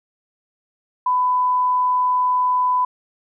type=tone; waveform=sine; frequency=1000 Hz; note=B5; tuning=21 cents sharp; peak=-15 dBFS; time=1.06-2.85 s; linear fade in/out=5 ms; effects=none